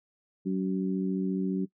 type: harmonic tone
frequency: 94.5 Hz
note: F#2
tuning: 37 cents sharp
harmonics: 2 / 3 / 4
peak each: -28 / -32 / -35 dBFS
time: 0.45-1.66 s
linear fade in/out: 20 ms
effects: noise-tail reverb RT60 0.1 s tail -20 dB re dry